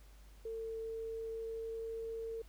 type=tone with pitch glide; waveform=sine; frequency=449.6 to 452.7 Hz; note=A4 to A4; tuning=+37 to +49 cents; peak=-39 dBFS; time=0.45-2.42 s; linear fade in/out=5 ms; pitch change=+12 cents; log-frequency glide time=0.92-2.03 s; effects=added 50 Hz sine -55 dBFS peak until 2.48 s + pink hiss -66 dBFS RMS until 2.48 s